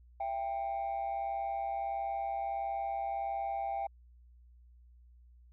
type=tone pair together; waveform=sine; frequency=668.5 / 790 Hz; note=E5 / G5; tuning=+24 / +13 cents; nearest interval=minor third; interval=289 cents; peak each=-36 / -32 dBFS; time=0.2-3.87 s; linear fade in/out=5 ms; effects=tanh soft clip ceiling -30 dBFS + added 60 Hz sine -56 dBFS peak until 5.52 s